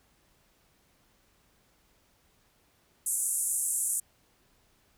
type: band-pass noise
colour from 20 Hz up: white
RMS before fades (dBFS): -30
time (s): 3.06-4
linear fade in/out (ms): 5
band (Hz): 7600 to 11000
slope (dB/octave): 48
effects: pink hiss -67 dBFS RMS until 4.97 s